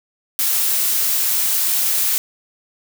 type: noise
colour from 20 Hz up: blue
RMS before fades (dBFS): -18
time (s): 0.39-2.18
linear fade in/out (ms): 0
effects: none